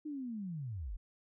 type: linear sweep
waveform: sine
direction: down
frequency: 310.3 to 34.72 Hz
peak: -38 dBFS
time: 0.05-0.97 s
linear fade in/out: 10 ms
effects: none